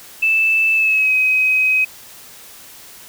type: tone with pitch glide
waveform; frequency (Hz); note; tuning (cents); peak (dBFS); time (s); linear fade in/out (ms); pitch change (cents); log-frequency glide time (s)
sine; 2637 to 2528; E7 to D#7; 0 to +27; -12; 0.22-1.85; 10; -73; 0.74-1.13
effects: white hiss -40 dBFS RMS until 3.08 s